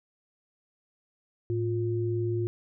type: tone pair together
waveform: sine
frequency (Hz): 110 / 352.4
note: A2 / F4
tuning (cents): 0 / +16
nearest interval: octave + minor sixth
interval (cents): 2016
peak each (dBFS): -28 / -29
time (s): 1.5-2.47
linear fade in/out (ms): 0
effects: none